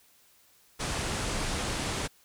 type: low-pass noise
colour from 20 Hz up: pink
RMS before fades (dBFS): -32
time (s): 0.79-2.08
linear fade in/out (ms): 20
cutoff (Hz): 10000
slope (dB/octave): 48
effects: white hiss -62 dBFS RMS until 2.24 s